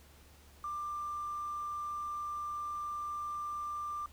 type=tone with hard clipping; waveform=triangle; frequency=1187 Hz; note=D6; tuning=18 cents sharp; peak=-36 dBFS; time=0.64-4.06 s; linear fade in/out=2 ms; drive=3 dB; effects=added 72 Hz sine -59 dBFS peak until 4.12 s + pink hiss -61 dBFS RMS until 4.12 s